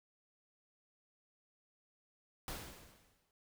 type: noise with exponential decay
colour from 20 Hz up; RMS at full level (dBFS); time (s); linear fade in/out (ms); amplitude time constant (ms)
pink; -42; 2.48-3.31; 1; 180
effects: none